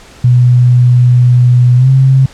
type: tone with pitch glide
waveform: sine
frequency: 123.47 to 133.1 Hz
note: B2 to C3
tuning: 0 to +30 cents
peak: -3 dBFS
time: 0.24-2.26 s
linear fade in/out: 5 ms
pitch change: +130 cents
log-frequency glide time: 1.76-1.89 s
effects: pink hiss -37 dBFS RMS until 2.33 s + low-pass 8000 Hz 12 dB/octave